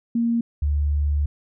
sine tone pair in turn, 233.1 / 73.02 Hz, A#3 / D2, 0 / -9 cents, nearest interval octave + minor sixth, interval 2009 cents, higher first, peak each -18 dBFS, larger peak neither, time 0.15-0.41 / 0.62-1.26 s, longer second, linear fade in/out 5 ms, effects none

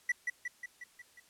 triangle tone with echo, 1957 Hz, B6, 16 cents flat, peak -25 dBFS, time 0.09-0.12 s, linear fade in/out 5 ms, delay 180 ms, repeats 6, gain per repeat -4 dB, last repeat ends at 1.2 s, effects white hiss -64 dBFS RMS until 1.29 s + low-pass 11000 Hz 12 dB/octave

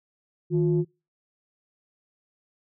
sine tone pair together, 157.56 / 354.4 Hz, D#3 / F4, +22 / +25 cents, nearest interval octave + major second, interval 1403 cents, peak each -21 / -22 dBFS, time 0.5-0.85 s, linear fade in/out 50 ms, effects noise-tail reverb RT60 0.3 s tail -25 dB re dry + tanh soft clip ceiling -13 dBFS

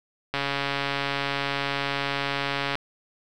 click train, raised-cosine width 0.3 ms, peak -10 dBFS, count 339, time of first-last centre 0.34-2.754 s, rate 140 Hz, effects none

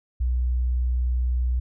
sine tone, 61.74 Hz, B1, in tune, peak -20 dBFS, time 0.2-1.6 s, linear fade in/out 10 ms, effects none

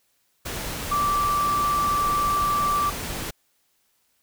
sine tone in noise, 1167 Hz, D6, 11 cents flat, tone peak -20 dBFS, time 0.91-2.9 s, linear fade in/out 10 ms, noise pink, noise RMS -31 dBFS, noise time 0.45-3.31 s, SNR +8 dB, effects white hiss -68 dBFS RMS until 4.22 s

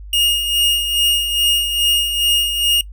45% pulse tone with tremolo, 2851 Hz, F7, 35 cents sharp, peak -12 dBFS, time 0.13-2.81 s, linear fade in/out 2 ms, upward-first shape sine, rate 2.4 Hz, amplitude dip 55%, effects noise-tail reverb RT60 0.1 s tail -21 dB re dry + added 50 Hz sine -31 dBFS peak until 2.92 s

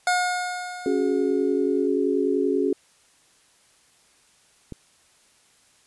25% pulse tone with exponential decay, 720 Hz, F#5, 47 cents flat, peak -14 dBFS, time 0.07-1.87 s, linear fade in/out 2 ms, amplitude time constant 390 ms
sine chord, C# suspended fourth, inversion none, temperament equal with one note detuned, 277.2 / 370 / 420.4 Hz, C#4 / F#4 / G#4, 0 / 0 / +21 cents, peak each -24 dBFS, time 0.86-2.73 s, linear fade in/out 2 ms
click, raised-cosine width 3 ms, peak -21 dBFS, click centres 4.723 s
effects white hiss -59 dBFS RMS until 5.86 s + resampled to 24000 Hz

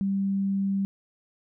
sine tone, 196 Hz, G3, in tune, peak -23 dBFS, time 0.01-0.85 s, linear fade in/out 0 ms, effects none

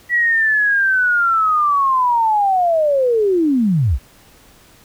sine linear sweep, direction down, 1947 to 49 Hz, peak -12 dBFS, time 0.09-3.99 s, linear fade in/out 50 ms, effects pink hiss -48 dBFS RMS until 4.84 s

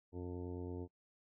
harmonic tone, 89 Hz, F2, 33 cents sharp, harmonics 1 / 2 / 3 / 4 / 5 / 6 / 7 / 8 / 10, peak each -45 / -53 / -47 / -48 / -49 / -63 / -62 / -63 / -61 dBFS, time 0.12-0.88 s, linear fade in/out 50 ms, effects noise-tail reverb RT60 0.1 s tail -24 dB re dry

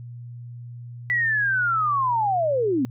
sine linear sweep, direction down, 1975.5 to 238.5 Hz, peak -19 dBFS, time 1.1-2.85 s, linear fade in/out 0 ms, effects added 120 Hz sine -35 dBFS peak until 2.9 s

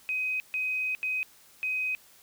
sine tone bursts at uneven times, 2517 Hz, D#7, 19 cents sharp, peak -27 dBFS, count 4, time 0.09-0.4 / 0.54-0.95 / 1.03-1.23 / 1.63-1.95 s, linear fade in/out 0 ms, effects white hiss -57 dBFS RMS until 2.22 s

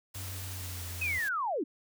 white noise, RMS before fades -43 dBFS, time 0.14-1.29 s, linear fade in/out 10 ms
triangle tone with pitch glide, 93.3 to 87.56 Hz, F#2 to F2, +15 to +5 cents, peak -37 dBFS, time 0.15-1.19 s, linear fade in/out 10 ms, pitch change -110 cents, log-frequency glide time 0.49-0.82 s
sine linear sweep, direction down, 2602 to 249 Hz, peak -29 dBFS, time 1.01-1.64 s, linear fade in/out 10 ms
effects none

